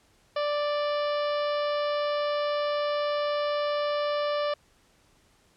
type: harmonic tone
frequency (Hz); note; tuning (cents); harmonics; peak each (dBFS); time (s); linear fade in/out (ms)
587.3; D5; 0; 1 / 2 / 3 / 4 / 5 / 6 / 7 / 8 / 9; -26 / -32 / -40 / -43 / -41 / -44 / -46 / -47 / -48; 0.36-4.54; 5
effects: pink hiss -63 dBFS RMS until 5.56 s + low-pass 10000 Hz 12 dB/octave